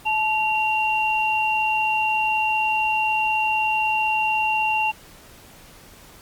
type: tone pair together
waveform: sine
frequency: 867.3 / 2758 Hz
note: A5 / F7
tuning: -25 / -22 cents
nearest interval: octave + minor sixth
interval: 2003 cents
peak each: -21 / -22 dBFS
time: 0.05-4.92 s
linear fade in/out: 20 ms
effects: pink hiss -47 dBFS RMS until 6.21 s + Opus 48 kbps

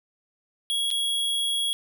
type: tone with dropouts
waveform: square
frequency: 3322 Hz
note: G#7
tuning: in tune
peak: -24 dBFS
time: 0.7-1.73 s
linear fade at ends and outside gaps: 0 ms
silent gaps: 0.904-0.912 s
effects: none

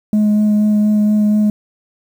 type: tone with vibrato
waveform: sine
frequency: 210.7 Hz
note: G#3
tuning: 25 cents sharp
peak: -7 dBFS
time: 0.13-1.5 s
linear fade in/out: 2 ms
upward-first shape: sine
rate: 4.2 Hz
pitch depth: 11 cents each way
effects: tanh soft clip ceiling -9 dBFS + 7-bit

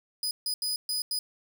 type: tone bursts at uneven times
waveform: sawtooth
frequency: 4978 Hz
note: D#8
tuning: in tune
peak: -25 dBFS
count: 5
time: 0.23-0.31 / 0.46-0.54 / 0.62-0.76 / 0.89-1.02 / 1.11-1.19 s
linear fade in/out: 2 ms
effects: none

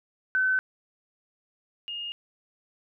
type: tone pair in turn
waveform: sine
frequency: 1521 / 2842 Hz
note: F#6 / F7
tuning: +47 / +30 cents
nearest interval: major seventh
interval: 1083 cents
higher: second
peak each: -21 / -32 dBFS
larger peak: first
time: 0.35-0.59 / 1.88-2.12 s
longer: neither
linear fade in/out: 0 ms
effects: none

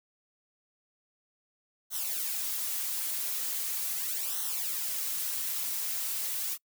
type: noise with flanger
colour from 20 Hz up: blue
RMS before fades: -33 dBFS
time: 1.9-6.58 s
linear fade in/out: 50 ms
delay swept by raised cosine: 0.41 to 5.51 ms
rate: 0.4 Hz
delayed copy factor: -0.7
effects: noise-tail reverb RT60 0.1 s tail -25 dB re dry

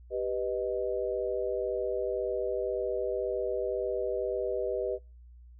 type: chord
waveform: sine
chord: G augmented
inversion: none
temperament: equal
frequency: 392 / 493.9 / 622.3 Hz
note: G4 / B4 / D#5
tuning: 0 / 0 / 0 cents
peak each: -33 / -32 / -34 dBFS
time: 0.1-4.99 s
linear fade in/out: 50 ms
effects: noise-tail reverb RT60 0.3 s tail -26 dB re dry + added 60 Hz sine -49 dBFS peak until 5.59 s

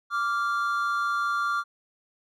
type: tone pair together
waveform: triangle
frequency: 1168 / 1392.9 Hz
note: D6 / F6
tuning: -10 / -5 cents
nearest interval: minor third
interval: 305 cents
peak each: -25 dBFS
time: 0.1-1.64 s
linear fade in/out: 50 ms
effects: none

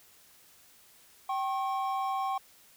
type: tone pair together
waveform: triangle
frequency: 774.4 / 1083 Hz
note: G5 / C#6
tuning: -21 / -41 cents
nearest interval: tritone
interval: 580 cents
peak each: -29 / -31 dBFS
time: 1.29-2.38 s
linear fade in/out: 5 ms
effects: white hiss -59 dBFS RMS until 2.76 s

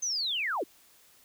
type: linear sweep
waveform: sine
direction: down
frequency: 6330 to 244 Hz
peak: -28 dBFS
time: 0.02-0.64 s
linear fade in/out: 10 ms
effects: white hiss -60 dBFS RMS until 1.24 s

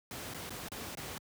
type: noise with dropouts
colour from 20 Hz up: pink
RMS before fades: -42 dBFS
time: 0.11-1.18 s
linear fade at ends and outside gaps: 1 ms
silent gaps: 0.338-0.345 / 0.495-0.505 / 0.685-0.718 / 0.951-0.972 s
effects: high-pass 80 Hz 12 dB/octave

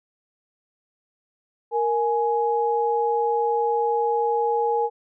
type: tone pair together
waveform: sine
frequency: 466.2 / 836.5 Hz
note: A#4 / G#5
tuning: 0 / +12 cents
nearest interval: minor seventh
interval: 1012 cents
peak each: -22 dBFS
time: 1.71-4.9 s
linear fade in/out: 50 ms
effects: none

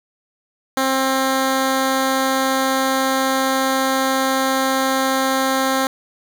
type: tone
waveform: 10% pulse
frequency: 265.4 Hz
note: C4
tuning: 25 cents sharp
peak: -8 dBFS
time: 0.77-5.87 s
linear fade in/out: 2 ms
effects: none

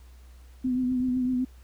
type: tone with vibrato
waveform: sine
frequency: 252.9 Hz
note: B3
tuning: 41 cents sharp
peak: -23 dBFS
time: 0.64-1.45 s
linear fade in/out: 10 ms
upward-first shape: triangle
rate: 7.9 Hz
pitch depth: 42 cents each way
type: click train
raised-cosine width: 5 ms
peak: -32 dBFS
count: 9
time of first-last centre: 0.67-1.337 s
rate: 12 Hz
effects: added 62 Hz sine -47 dBFS peak until 1.63 s + pink hiss -61 dBFS RMS until 1.63 s

